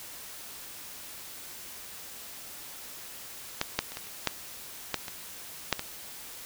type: clicks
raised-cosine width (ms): 0.2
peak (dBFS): -9 / -7 / -23 / -19 / -29 / -7 / -9 / -19 / -6 / -15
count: 10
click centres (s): 3.614 / 3.79 / 3.92 / 3.971 / 4.07 / 4.273 / 4.943 / 5.082 / 5.727 / 5.794
effects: white hiss -44 dBFS RMS until 6.45 s

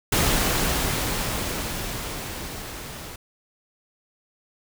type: noise with level ramp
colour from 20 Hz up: pink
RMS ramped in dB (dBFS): -20 to -38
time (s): 0.12-3.16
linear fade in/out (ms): 5
effects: none

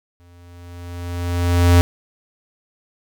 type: tone with exponential growth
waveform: square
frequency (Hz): 87.31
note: F2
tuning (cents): 0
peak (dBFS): -8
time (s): 0.2-1.81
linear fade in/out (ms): 0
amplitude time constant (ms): 350
effects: none

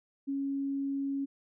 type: tone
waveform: sine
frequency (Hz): 276.2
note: C#4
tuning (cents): -6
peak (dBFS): -30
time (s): 0.27-1.26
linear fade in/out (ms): 20
effects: none

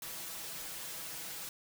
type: noise with comb filter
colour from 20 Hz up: white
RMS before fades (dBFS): -43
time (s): 0.02-1.49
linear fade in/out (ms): 2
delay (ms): 6.1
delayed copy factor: +0.95
effects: none

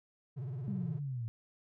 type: tone with vibrato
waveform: triangle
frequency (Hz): 130.81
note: C3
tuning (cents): 0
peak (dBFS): -35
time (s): 0.36-1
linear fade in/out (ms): 20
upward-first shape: sine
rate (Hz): 18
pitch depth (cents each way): 210
type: exponential sweep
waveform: sine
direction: down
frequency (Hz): 206.1 to 110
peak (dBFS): -35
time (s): 0.68-1.28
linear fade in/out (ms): 0
effects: none

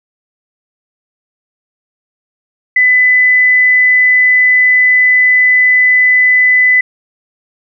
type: tone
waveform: sine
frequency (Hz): 2003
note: B6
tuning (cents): +24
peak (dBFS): -5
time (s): 2.76-6.81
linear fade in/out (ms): 5
effects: none

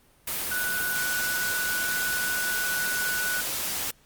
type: tone in noise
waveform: sine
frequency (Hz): 1480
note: F#6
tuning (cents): 0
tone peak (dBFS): -27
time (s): 0.51-3.41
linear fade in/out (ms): 5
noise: white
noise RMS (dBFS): -30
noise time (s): 0.27-3.91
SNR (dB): 0
effects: pink hiss -60 dBFS RMS until 4.05 s + Opus 32 kbps

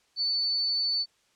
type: tone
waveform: sine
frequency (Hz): 4494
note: C#8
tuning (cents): +23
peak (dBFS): -24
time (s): 0.16-1.06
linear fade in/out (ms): 50
effects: white hiss -67 dBFS RMS until 1.35 s + low-pass 7000 Hz 12 dB/octave

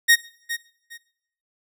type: tone with echo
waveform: sawtooth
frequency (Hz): 1864.7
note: A#6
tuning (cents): 0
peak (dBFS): -8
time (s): 0.08-0.16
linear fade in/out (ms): 20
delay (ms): 410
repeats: 2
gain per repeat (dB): -13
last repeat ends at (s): 0.98
effects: noise-tail reverb RT60 0.8 s tail -22 dB re dry

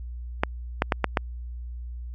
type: clicks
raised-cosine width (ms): 0.5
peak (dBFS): -5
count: 5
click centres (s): 0.435 / 0.821 / 0.922 / 1.043 / 1.172
effects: added 60 Hz sine -33 dBFS peak until 2.14 s + AAC 64 kbps

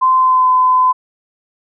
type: tone with pitch glide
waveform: sine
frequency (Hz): 1034 to 1017.4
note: C6 to C6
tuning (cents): -21 to -49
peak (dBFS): -8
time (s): 0.01-0.93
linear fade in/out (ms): 20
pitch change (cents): -28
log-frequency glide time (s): 0.17-0.49
effects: none

